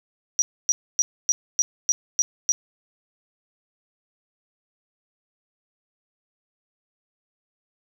sine tone bursts, 5790 Hz, F#8, 38 cents flat, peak -16 dBFS, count 8, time 0.39-2.52 s, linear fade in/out 0 ms, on 30 ms, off 270 ms, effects none

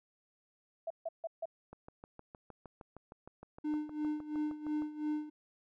sine tone bursts, 659.3 Hz, E5, in tune, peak -35 dBFS, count 4, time 0.87-1.456 s, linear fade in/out 5 ms, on 34 ms, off 150 ms
click train, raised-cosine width 1 ms, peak -35 dBFS, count 21, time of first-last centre 1.73-4.821 s, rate 6.47 Hz
triangle tone with tremolo, 302.2 Hz, D4, 50 cents sharp, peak -29 dBFS, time 3.64-5.3 s, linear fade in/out 10 ms, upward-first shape sine, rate 2.9 Hz, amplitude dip 80%
effects none

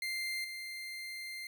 30% pulse tone with level steps, 2094 Hz, C7, 1 cent sharp, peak -32 / -38 dBFS, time 0.02-1.47 s, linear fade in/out 2 ms, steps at 0.44 s, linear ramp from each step 5 ms, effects none

